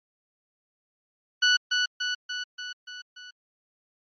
20% pulse tone with echo, 1480 Hz, F#6, in tune, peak -13 dBFS, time 1.42-1.57 s, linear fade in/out 10 ms, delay 290 ms, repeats 6, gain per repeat -4 dB, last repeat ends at 3.31 s, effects MP3 32 kbps

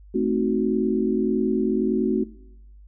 sine chord, A diminished seventh, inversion none, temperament equal, 220 / 261.6 / 311.1 / 370 Hz, A3 / C4 / Eb4 / Gb4, 0 / 0 / 0 / 0 cents, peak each -25 / -25 / -29 / -23 dBFS, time 0.14-2.24 s, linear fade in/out 10 ms, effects noise-tail reverb RT60 0.9 s tail -21 dB re dry + added 50 Hz sine -44 dBFS peak until 2.87 s

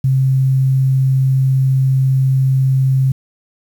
sine tone, 132.7 Hz, C3, 25 cents sharp, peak -10 dBFS, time 0.04-3.12 s, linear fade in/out 5 ms, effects 7-bit

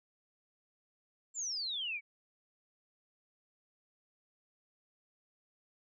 sine exponential sweep, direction down, 7459 to 2217 Hz, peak -35 dBFS, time 1.34-2.01 s, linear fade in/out 50 ms, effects none

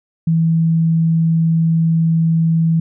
sine tone, 163.6 Hz, E3, 13 cents flat, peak -11 dBFS, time 0.27-2.8 s, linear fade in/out 5 ms, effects none

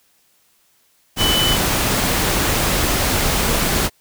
sine tone in noise, 3000 Hz, F#7, 23 cents sharp, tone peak -17 dBFS, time 1.17-1.58 s, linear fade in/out 50 ms, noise pink, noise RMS -18 dBFS, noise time 1.16-3.9 s, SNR -2 dB, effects white hiss -59 dBFS RMS until 4 s

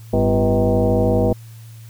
sine tone with frequency modulation, 193.4 Hz, G3, 23 cents flat, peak -13 dBFS, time 0.13-1.33 s, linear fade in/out 5 ms, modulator 147 Hz, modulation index 3.2, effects added 113 Hz sine -36 dBFS peak until 1.89 s + white hiss -50 dBFS RMS until 1.89 s

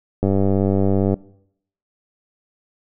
click train, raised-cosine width 2 ms, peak -6 dBFS, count 90, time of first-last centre 0.23-1.141 s, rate 97.7 Hz, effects noise-tail reverb RT60 0.7 s tail -21 dB re dry

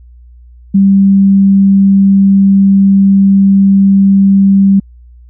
sine tone, 196 Hz, G3, in tune, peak -3 dBFS, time 0.74-4.8 s, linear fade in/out 10 ms, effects added 60 Hz sine -34 dBFS peak until 5.29 s

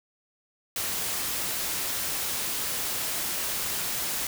white noise, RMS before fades -30 dBFS, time 0.76-4.27 s, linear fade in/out 2 ms, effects none

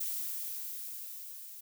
violet noise with level ramp, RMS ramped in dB -35 to -48 dBFS, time 0-1.61 s, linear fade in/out 10 ms, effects none

